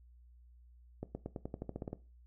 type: accelerating click train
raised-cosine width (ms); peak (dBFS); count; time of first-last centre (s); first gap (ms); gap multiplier
2; -26; 12; 1.03-1.931; 120; 0.92
effects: noise-tail reverb RT60 0.3 s tail -17 dB re dry + added 60 Hz sine -57 dBFS peak until 2.26 s

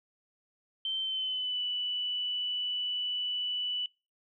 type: tone with pitch glide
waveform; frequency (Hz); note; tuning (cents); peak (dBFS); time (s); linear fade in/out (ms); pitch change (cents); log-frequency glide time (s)
sine; 3108 to 2969; G7 to F#7; -16 to +5; -30; 0.85-3.86; 2; -79; 1-1.62
effects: noise-tail reverb RT60 0.3 s tail -26 dB re dry

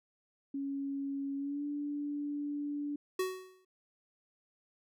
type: tone with pitch glide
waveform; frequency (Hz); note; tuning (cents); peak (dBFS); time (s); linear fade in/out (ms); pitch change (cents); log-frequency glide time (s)
sine; 277.2 to 290.5; C#4 to D4; 0 to -19; -34; 0.54-2.96; 5; +81; 1.37-1.64
type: tone with exponential decay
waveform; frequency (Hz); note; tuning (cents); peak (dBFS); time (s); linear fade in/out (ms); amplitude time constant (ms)
square; 372.9; F#4; +14; -29; 3.19-3.65; 5; 98
effects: none

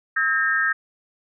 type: tone cluster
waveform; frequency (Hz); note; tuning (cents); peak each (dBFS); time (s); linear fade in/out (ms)
sine; 1290 / 1605 / 1830; E6 / G6 / A#6; -38 / +40 / -32; -26 / -21 / -22; 0.16-0.73; 10
effects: none

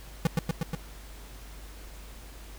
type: tone with echo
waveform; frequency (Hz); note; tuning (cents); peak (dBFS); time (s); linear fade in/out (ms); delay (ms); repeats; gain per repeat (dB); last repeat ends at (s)
square; 164.4; E3; -4; -21; 0.25-0.27; 2; 120; 4; -2; 0.75
effects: added 50 Hz sine -44 dBFS peak until 2.58 s + pink hiss -50 dBFS RMS until 2.58 s

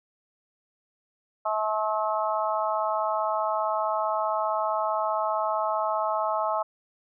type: harmonic tone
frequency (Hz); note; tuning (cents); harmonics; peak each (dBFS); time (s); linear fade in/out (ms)
215.3; A3; -37; 3 / 4 / 5 / 6; -28 / -29 / -30 / -31; 1.45-6.63; 10
effects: none

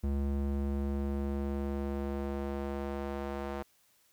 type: tone with band-pass filter sweep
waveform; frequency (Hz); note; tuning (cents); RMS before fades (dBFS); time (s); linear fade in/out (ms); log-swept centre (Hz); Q
square; 69.6; C#2; +8; -34; 0.03-3.63; 10; 150 to 700; 0.73
effects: white hiss -68 dBFS RMS until 4.12 s

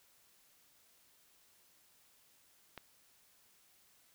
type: click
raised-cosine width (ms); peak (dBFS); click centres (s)
0.3; -29; 2.777
effects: white hiss -68 dBFS RMS until 4.14 s

